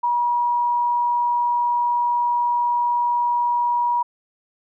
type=tone; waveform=sine; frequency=961 Hz; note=B5; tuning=48 cents flat; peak=-17 dBFS; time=0.03-4.03 s; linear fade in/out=10 ms; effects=none